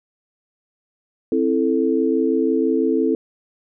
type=chord; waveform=sine; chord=A minor; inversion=first; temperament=just; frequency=264 / 330 / 440 Hz; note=C4 / E4 / A4; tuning=+16 / +2 / 0 cents; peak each=-20 dBFS; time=1.32-3.15 s; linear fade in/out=2 ms; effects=none